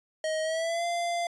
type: tone with pitch glide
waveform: square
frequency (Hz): 629 to 689.9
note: D#5 to F5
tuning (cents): +19 to -21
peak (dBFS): -28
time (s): 0.24-1.27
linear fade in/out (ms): 2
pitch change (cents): +160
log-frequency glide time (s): 0.42-0.85
effects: resampled to 22050 Hz